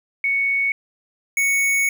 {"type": "tone pair in turn", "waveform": ["sine", "square"], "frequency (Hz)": [2221, 2221], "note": ["C#7", "C#7"], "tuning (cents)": [3, 3], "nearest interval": "unison", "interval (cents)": 0, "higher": "neither", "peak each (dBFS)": -17, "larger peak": "neither", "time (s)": [[0.24, 0.72], [1.37, 1.89]], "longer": "second", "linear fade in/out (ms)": 2, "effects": ["9-bit"]}